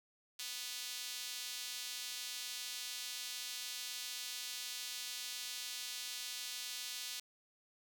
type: tone with high-pass filter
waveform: sawtooth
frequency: 246.9 Hz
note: B3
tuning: in tune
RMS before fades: -44 dBFS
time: 0.39-7.2 s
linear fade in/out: 5 ms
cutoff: 3800 Hz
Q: 1.3
effects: none